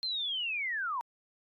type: linear sweep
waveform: sine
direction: down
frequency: 4207 to 913 Hz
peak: -31 dBFS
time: 0.03-1.01 s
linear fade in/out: 0 ms
effects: AAC 48 kbps